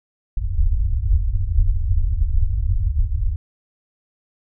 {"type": "low-pass noise", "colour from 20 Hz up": "pink", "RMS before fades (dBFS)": -18, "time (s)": [0.37, 3.36], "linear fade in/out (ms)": 5, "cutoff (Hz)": 100, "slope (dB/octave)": 96, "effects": []}